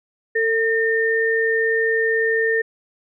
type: tone pair together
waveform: sine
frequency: 449.8 / 1818 Hz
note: A4 / A#6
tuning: +38 / -44 cents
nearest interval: 2 octaves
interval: 2418 cents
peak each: -19 dBFS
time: 0.35-2.62 s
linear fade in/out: 10 ms
effects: none